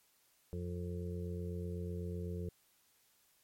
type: harmonic tone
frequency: 88 Hz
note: F2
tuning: 14 cents sharp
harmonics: 1 / 2 / 4 / 5 / 6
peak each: -40 / -43 / -49 / -46 / -56 dBFS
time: 0.53-2.49 s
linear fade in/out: 0 ms
effects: white hiss -71 dBFS RMS until 3.43 s + MP3 64 kbps